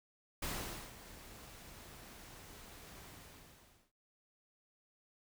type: noise with ADSR envelope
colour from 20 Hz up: pink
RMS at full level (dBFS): -39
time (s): 0.42-3.92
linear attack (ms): 6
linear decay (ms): 480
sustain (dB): -15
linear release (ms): 840
effects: noise-tail reverb RT60 0.2 s tail -20 dB re dry